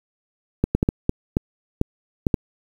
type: clicks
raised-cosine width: 3 ms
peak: -4 dBFS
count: 9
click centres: 0.64 / 0.75 / 0.829 / 0.889 / 1.094 / 1.369 / 1.814 / 2.268 / 2.342 s
effects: 7-bit